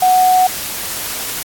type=tone in noise; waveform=sine; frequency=739 Hz; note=F#5; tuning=2 cents flat; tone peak=-8 dBFS; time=0.02-0.47 s; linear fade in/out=5 ms; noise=white; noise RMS=-23 dBFS; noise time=0-1.43 s; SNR=+12 dB; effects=AAC 64 kbps